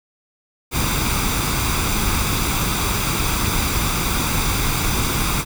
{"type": "noise with comb filter", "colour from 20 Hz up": "pink", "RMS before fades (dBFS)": -20, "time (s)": [0.71, 5.45], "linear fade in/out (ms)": 50, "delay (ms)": 0.83, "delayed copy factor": 0.55, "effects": []}